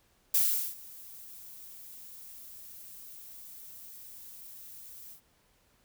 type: noise with ADSR envelope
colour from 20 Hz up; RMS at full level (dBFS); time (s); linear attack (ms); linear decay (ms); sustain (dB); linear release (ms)
violet; -24; 0.34-5.21; 6; 400; -24; 92
effects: pink hiss -68 dBFS RMS until 5.84 s